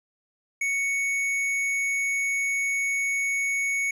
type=tone with hard clipping; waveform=triangle; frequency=2222 Hz; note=C#7; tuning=4 cents sharp; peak=-25 dBFS; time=0.61-3.91 s; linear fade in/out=5 ms; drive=12 dB; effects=none